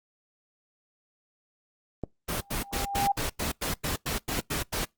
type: clicks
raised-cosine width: 2 ms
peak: -17 dBFS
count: 2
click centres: 2.037 / 4.391 s
type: noise bursts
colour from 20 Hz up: pink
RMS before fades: -30 dBFS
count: 12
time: 2.28-4.852 s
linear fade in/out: 10 ms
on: 130 ms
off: 92 ms
type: tone with exponential growth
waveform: sine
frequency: 799 Hz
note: G5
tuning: 33 cents sharp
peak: -20 dBFS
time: 2.38-3.12 s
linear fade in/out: 5 ms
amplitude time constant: 160 ms
effects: noise-tail reverb RT60 0.2 s tail -26 dB re dry + Opus 24 kbps